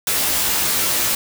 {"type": "noise with comb filter", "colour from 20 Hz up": "white", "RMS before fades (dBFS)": -19, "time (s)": [0.07, 1.15], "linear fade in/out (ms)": 2, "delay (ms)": 15, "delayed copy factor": 0.9, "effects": []}